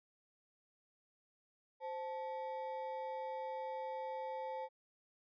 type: ring-modulated tone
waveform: triangle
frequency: 698.5 Hz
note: F5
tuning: in tune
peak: -35 dBFS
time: 1.8-4.69 s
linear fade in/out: 50 ms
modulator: 176 Hz
effects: resampled to 11025 Hz